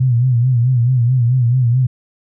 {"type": "tone with vibrato", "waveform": "sine", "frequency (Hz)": 123.47, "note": "B2", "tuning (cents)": 0, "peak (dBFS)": -10, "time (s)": [0, 1.87], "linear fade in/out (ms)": 10, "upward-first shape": "sine", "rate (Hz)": 4.6, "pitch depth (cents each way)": 100, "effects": []}